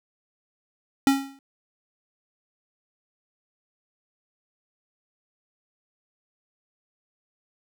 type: tone with exponential decay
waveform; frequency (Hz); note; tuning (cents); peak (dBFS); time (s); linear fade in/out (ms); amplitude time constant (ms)
square; 273.5; C#4; -23; -14; 1.07-1.39; 1; 68
effects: none